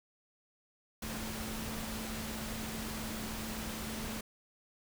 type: tone in noise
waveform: sine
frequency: 220 Hz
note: A3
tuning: in tune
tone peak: -42 dBFS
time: 1.02-4.21 s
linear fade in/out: 5 ms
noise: pink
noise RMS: -41 dBFS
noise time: 1.02-4.21 s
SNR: -4 dB
effects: none